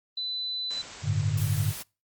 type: tone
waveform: sine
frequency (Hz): 4000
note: B7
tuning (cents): +21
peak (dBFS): -29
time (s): 0.17-0.82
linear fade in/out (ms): 5
type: noise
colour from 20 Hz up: white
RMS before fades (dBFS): -38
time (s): 0.7-1.83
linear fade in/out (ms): 10
type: chord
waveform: sine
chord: G suspended second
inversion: none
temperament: equal with one note detuned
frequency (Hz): 98 / 110 / 147.43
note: G2 / A2 / D3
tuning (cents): 0 / 0 / +7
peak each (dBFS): -28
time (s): 1.02-1.74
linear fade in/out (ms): 50
effects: noise-tail reverb RT60 0.3 s tail -25 dB re dry + Opus 24 kbps